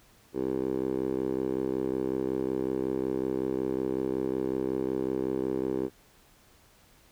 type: tone with band-pass filter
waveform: 10% pulse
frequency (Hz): 65.41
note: C2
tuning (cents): 0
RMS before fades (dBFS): -30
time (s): 0.33-5.9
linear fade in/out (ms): 50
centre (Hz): 390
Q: 3.1
effects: pink hiss -60 dBFS RMS until 7.11 s